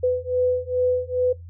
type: beating tone pair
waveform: sine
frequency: 500 / 502.4 Hz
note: B4 / B4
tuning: +21 / +30 cents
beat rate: 2.4 Hz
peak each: -22 dBFS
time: 0.03-1.33 s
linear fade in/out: 10 ms
effects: noise-tail reverb RT60 0.2 s tail -22 dB re dry + added 86 Hz sine -37 dBFS peak until 1.49 s